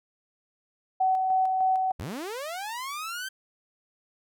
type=tone with tremolo; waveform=sine; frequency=754 Hz; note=F#5; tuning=32 cents sharp; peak=-20 dBFS; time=1-1.92 s; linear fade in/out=10 ms; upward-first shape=square; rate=3.3 Hz; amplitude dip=30%
type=linear sweep; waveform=sawtooth; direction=up; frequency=59.9 to 1576 Hz; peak=-29 dBFS; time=1.99-3.29 s; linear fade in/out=10 ms
effects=none